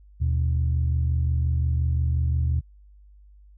sine tone pair together, 77.78 / 123.47 Hz, D#2 / B2, 0 / 0 cents, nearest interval minor sixth, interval 800 cents, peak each -20 / -25 dBFS, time 0.2-2.61 s, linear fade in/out 20 ms, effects tanh soft clip ceiling -14 dBFS + added 50 Hz sine -48 dBFS peak until 3.57 s

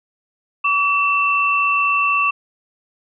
sine tone pair together, 1144 / 2678 Hz, D6 / E7, -46 / +27 cents, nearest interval octave + minor third, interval 1473 cents, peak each -17 dBFS, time 0.64-2.31 s, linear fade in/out 10 ms, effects none

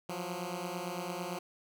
10% pulse beating tone pair, 173.1 / 182 Hz, F3 / F#3, -15 / -28 cents, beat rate 8.9 Hz, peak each -31 dBFS, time 0.09-1.39 s, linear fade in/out 5 ms, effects none

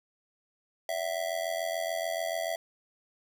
square tone with amplitude modulation, 662 Hz, E5, 7 cents sharp, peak -27 dBFS, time 0.89-2.56 s, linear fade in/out 2 ms, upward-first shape sine, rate 86.9 Hz, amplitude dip 85%, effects none

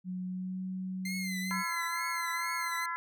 sine tone with pitch glide, 183.3 to 186.61 Hz, F#3 to F#3, -16 to +15 cents, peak -34 dBFS, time 0.04-1.64 s, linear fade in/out 50 ms, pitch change +31 cents, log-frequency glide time 0.25-0.62 s
sawtooth tone with vibrato, 2083 Hz, C7, 8 cents flat, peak -33 dBFS, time 1.05-2.86 s, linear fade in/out 5 ms, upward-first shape triangle, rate 2.2 Hz, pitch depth 90 cents each way
harmonic tone, 337.9 Hz, E4, 43 cents sharp, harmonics 3 / 4 / 5 / 6, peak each -36 / -38 / -40 / -42 dBFS, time 1.51-2.96 s, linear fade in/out 0 ms
effects none

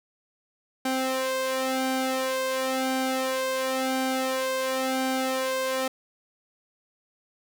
sawtooth tone with flanger, 261.6 Hz, C4, in tune, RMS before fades -27 dBFS, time 0.85-5.88 s, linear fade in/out 5 ms, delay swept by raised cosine 1.3 to 1.91 ms, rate 0.95 Hz, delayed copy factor +0.85, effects none

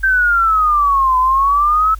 sine exponential two-way sweep, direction down then up, 1572 to 1012 to 1312 Hz, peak -10 dBFS, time 0.03-1.95 s, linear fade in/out 10 ms, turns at 1.18 s, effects added 50 Hz sine -27 dBFS peak until 1.99 s + white hiss -48 dBFS RMS until 1.99 s

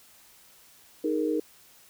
sine chord, D# suspended fourth, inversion none, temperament equal, 311.1 / 415.3 / 466.2 Hz, D#4 / G#4 / A#4, 0 / 0 / 0 cents, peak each -27 / -31 / -29 dBFS, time 1.04-1.4 s, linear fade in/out 5 ms, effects white hiss -56 dBFS RMS until 1.89 s

